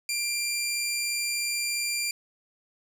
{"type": "tone", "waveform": "15% pulse", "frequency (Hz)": 2379, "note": "D7", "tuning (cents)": 22, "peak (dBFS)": -20, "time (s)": [0.09, 2.11], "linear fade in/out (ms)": 2, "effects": []}